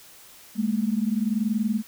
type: tone pair together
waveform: sine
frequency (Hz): 207.7 / 228.4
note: G#3 / A#3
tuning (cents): 0 / -35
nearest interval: major second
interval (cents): 165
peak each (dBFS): -24 / -25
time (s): 0.55-1.83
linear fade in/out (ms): 50
effects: white hiss -49 dBFS RMS until 1.87 s